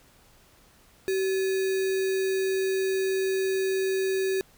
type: tone with sample-and-hold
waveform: sine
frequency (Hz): 381.6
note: G4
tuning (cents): -47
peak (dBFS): -23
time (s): 1.08-4.41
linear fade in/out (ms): 0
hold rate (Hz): 2100
effects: pink hiss -58 dBFS RMS until 4.57 s